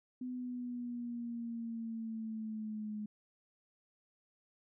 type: exponential sweep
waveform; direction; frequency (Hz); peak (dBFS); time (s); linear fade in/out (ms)
sine; down; 252.4 to 210.4; -38; 0.21-3.06; 5
effects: none